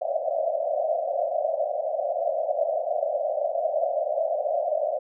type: band-pass noise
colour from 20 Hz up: pink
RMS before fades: -26 dBFS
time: 0.01-4.99 s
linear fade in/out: 10 ms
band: 560 to 700 Hz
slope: 96 dB/octave
effects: none